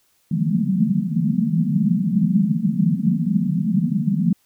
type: band-pass noise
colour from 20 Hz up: white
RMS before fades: -19 dBFS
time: 0.31-4.33 s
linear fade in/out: 5 ms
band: 150 to 230 Hz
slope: 96 dB/octave
effects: white hiss -63 dBFS RMS until 4.45 s